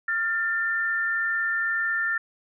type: tone pair together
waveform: sine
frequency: 1398 / 1789 Hz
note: F6 / A6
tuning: +1 / +28 cents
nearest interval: major third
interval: 427 cents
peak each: -28 / -24 dBFS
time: 0.08-2.18 s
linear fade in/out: 5 ms
effects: none